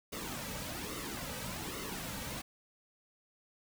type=noise with flanger; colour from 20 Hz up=pink; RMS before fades=-41 dBFS; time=0.12-2.42 s; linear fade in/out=10 ms; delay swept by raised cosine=1.2 to 2.9 ms; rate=1.2 Hz; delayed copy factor=-0.65; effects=none